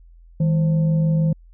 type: tone with frequency modulation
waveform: sine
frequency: 159.8 Hz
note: D#3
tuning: 47 cents sharp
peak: -15 dBFS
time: 0.4-1.33 s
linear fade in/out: 5 ms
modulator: 366 Hz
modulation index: 0.33
effects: added 42 Hz sine -44 dBFS peak until 1.53 s